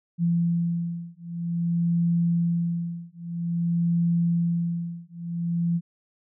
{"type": "beating tone pair", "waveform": "sine", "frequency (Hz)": [170, 170.51], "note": ["F3", "F3"], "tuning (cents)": [-46, -41], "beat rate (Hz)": 0.51, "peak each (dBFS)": -25, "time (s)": [0.18, 5.81], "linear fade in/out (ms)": 50, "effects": []}